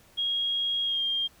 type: tone with pitch glide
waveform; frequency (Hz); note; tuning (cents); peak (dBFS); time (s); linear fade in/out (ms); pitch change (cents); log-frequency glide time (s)
sine; 3279 to 3208; G#7 to G7; -23 to +39; -25; 0.17-1.28; 20; -38; 0.84-1.02
effects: pink hiss -58 dBFS RMS until 1.4 s